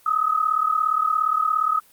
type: tone pair together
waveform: sine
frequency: 1244 / 1281.2 Hz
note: D#6 / E6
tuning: -1 / -50 cents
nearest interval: minor second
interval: 51 cents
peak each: -21 dBFS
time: 0.06-1.8 s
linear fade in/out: 5 ms
effects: white hiss -54 dBFS RMS until 1.92 s + Opus 32 kbps

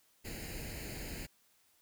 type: noise with comb filter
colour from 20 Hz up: pink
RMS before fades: -43 dBFS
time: 0.24-1.27 s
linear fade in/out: 20 ms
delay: 0.43 ms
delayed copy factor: +0.75
effects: white hiss -70 dBFS RMS until 1.81 s

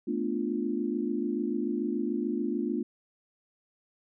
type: chord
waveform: sine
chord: B half-diminished seventh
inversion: third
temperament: equal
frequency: 220 / 246.9 / 293.7 / 349.2 Hz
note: A3 / B3 / D4 / F4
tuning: 0 / 0 / 0 / 0 cents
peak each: -33 dBFS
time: 0.07-2.83 s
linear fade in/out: 10 ms
effects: none

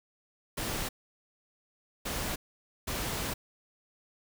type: noise bursts at uneven times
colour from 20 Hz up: pink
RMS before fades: -34 dBFS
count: 3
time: 0.57-0.89 / 2.05-2.36 / 2.87-3.34 s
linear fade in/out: 10 ms
effects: none

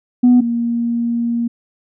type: tone pair in turn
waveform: sine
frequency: 246.4 / 235 Hz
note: B3 / A#3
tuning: -4 / +14 cents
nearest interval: minor second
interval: 82 cents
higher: first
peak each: -5 / -15 dBFS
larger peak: first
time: 0.23-0.41 / 0.41-1.48 s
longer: second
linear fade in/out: 10 ms
effects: tanh soft clip ceiling -4 dBFS

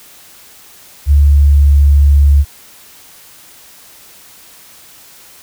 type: tone with pitch glide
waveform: sine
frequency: 71.9 to 71.24 Hz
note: D2 to C#2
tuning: -36 to +48 cents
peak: -4 dBFS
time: 1.06-2.45 s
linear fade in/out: 50 ms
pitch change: -16 cents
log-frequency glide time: 1.21-1.73 s
effects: white hiss -40 dBFS RMS until 5.42 s

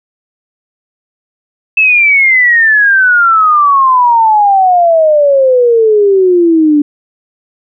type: exponential sweep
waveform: sine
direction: down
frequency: 2637 to 289 Hz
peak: -4 dBFS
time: 1.77-6.82 s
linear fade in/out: 5 ms
effects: none

